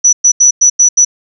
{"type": "tone bursts at uneven times", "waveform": "sine", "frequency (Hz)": 5920, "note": "F#8", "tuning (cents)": 0, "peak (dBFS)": -3, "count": 6, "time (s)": [[0.04, 0.13], [0.24, 0.32], [0.4, 0.51], [0.61, 0.7], [0.79, 0.89], [0.97, 1.05]], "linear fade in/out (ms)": 10, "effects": []}